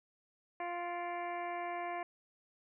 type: harmonic tone with a mistuned harmonic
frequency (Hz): 349.2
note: F4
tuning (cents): 0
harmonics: 1 / 2 / 3 / 4 / 5 / 6 / 7 / 8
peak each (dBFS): -45 / -39 / -44 / -56 / -49 / -50 / -51 / -61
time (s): 0.6-2.03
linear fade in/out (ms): 2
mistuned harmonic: 7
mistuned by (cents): -76
effects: none